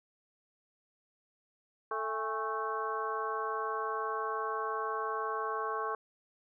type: harmonic tone with a mistuned harmonic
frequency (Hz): 220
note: A3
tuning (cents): 0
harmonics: 2 / 3 / 4 / 5 / 6 / 7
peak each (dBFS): -38 / -44 / -41 / -35 / -43 / -43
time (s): 1.91-5.95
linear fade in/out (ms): 2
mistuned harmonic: 4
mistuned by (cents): -110
effects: none